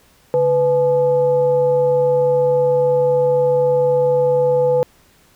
sine tone with frequency modulation, 498.7 Hz, B4, 17 cents sharp, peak -12 dBFS, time 0.34-4.83 s, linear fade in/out 0 ms, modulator 357 Hz, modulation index 0.43, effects pink hiss -53 dBFS RMS until 5.35 s

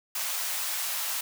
white high-pass noise, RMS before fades -31 dBFS, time 0.15-1.21 s, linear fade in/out 5 ms, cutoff 660 Hz, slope 24 dB/octave, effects none

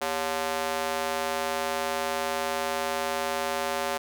square tone with high-pass filter, 80 Hz, D#2, 49 cents sharp, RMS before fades -29 dBFS, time 0.01-3.98 s, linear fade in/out 10 ms, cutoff 600 Hz, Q 1.3, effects none

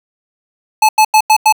square tone bursts, 864 Hz, A5, 32 cents flat, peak -6 dBFS, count 5, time 0.82-1.525 s, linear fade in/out 5 ms, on 69 ms, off 90 ms, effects none

